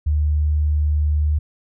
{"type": "tone", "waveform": "sine", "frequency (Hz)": 75.1, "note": "D2", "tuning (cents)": 39, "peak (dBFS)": -15, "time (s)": [0.06, 1.39], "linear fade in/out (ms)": 10, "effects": []}